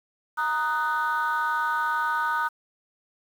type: chord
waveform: sine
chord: D# minor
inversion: second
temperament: just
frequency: 933.4 / 1244.5 / 1493.4 Hz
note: A#5 / D#6 / F#6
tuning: +2 / 0 / +16 cents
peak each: -26 dBFS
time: 0.37-2.49 s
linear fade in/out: 20 ms
effects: tanh soft clip ceiling -18 dBFS + 8-bit